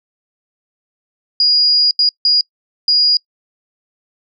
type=tone bursts at uneven times; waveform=sine; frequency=4877 Hz; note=D#8; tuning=35 cents flat; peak=-9 dBFS; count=4; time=1.4-1.91 / 1.99-2.09 / 2.25-2.41 / 2.88-3.17 s; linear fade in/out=2 ms; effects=noise-tail reverb RT60 0.1 s tail -25 dB re dry